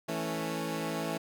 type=chord; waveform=15% pulse; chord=A major; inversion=second; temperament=equal; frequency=164.81 / 220 / 277.2 Hz; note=E3 / A3 / C#4; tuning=0 / 0 / 0 cents; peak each=-29 / -31 / -31 dBFS; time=0.08-1.18 s; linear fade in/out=10 ms; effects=none